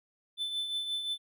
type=tone with tremolo; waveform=triangle; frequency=3520 Hz; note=A7; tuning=in tune; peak=-28 dBFS; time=0.37-1.18 s; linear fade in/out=50 ms; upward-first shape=triangle; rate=5.7 Hz; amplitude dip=55%; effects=none